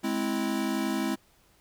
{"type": "chord", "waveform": "square", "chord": "Ab augmented", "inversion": "none", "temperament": "equal with one note detuned", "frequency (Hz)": [210.2, 261.6, 329.6], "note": ["Ab3", "C4", "E4"], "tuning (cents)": [21, 0, 0], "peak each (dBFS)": -32, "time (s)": [0.03, 1.16], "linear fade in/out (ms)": 20, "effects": ["pink hiss -63 dBFS RMS until 1.6 s"]}